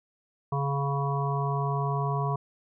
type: harmonic tone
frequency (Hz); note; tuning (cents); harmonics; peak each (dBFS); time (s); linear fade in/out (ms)
140; C#3; +18; 1 / 3 / 5 / 7 / 8; -27 / -35 / -35 / -33 / -35; 0.52-2.36; 5
effects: none